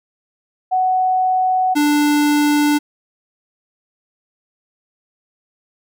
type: tone pair in turn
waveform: sine / square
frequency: 744 / 294.5 Hz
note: F#5 / D4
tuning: +9 / +5 cents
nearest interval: octave + major third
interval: 1604 cents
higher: first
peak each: -13 dBFS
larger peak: neither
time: 0.71-1.75 / 1.75-2.79 s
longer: neither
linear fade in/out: 20 ms
effects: none